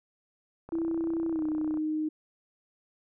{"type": "click train", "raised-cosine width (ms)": 1, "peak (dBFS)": -30, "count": 35, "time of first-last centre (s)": [0.69, 1.773], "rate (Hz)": 31.4}
{"type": "tone with pitch glide", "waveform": "sine", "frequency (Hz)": [329.6, 309.3], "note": ["E4", "D#4"], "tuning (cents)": [0, -10], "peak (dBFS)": -27, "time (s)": [0.72, 2.09], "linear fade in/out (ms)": 10, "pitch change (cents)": -110, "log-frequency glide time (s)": [1.3, 1.44]}
{"effects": []}